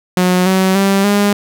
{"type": "tone with pitch steps", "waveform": "sawtooth", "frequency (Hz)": [181.7, 188.76, 196.1, 203.7], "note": ["F#3", "F#3", "G3", "G#3"], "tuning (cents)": [-31, 35, 1, -33], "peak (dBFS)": -6, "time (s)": [0.17, 1.33], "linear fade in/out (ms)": 2, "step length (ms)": 290, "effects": []}